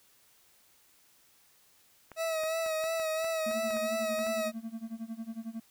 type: clicks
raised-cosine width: 0.5 ms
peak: -31 dBFS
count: 11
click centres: 2.117 / 2.436 / 2.663 / 2.84 / 2.998 / 3.245 / 3.513 / 3.707 / 3.768 / 4.19 / 4.267 s
type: tone with vibrato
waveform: 40% pulse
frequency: 643 Hz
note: E5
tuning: 43 cents flat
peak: -29 dBFS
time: 2.16-4.52 s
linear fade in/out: 50 ms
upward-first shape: sine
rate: 2.9 Hz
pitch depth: 37 cents each way
type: tone with tremolo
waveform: triangle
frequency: 225.7 Hz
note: A3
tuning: 44 cents sharp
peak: -32 dBFS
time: 3.46-5.6 s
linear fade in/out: 5 ms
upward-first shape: sine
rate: 11 Hz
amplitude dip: 90%
effects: white hiss -64 dBFS RMS until 5.7 s